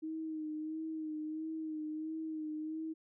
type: tone with vibrato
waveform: sine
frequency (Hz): 313.1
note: D#4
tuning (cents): +11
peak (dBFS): -37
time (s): 0.02-2.94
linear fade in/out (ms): 20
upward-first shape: sine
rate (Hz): 1.5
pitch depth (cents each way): 35
effects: none